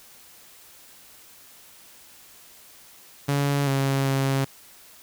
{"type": "tone with pitch steps", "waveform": "sawtooth", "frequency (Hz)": [141.6, 136.6, 135.8], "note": ["C#3", "C#3", "C#3"], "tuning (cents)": [37, -25, -35], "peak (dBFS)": -17, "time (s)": [3.28, 4.45], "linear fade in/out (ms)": 10, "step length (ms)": 390, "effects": ["white hiss -50 dBFS RMS until 5.02 s"]}